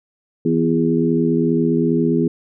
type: harmonic tone with a mistuned harmonic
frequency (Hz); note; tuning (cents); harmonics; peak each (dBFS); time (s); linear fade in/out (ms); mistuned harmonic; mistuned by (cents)
82.41; E2; 0; 2 / 3 / 4 / 5; -20 / -18 / -20 / -21; 0.45-2.28; 5; 4; +39
effects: none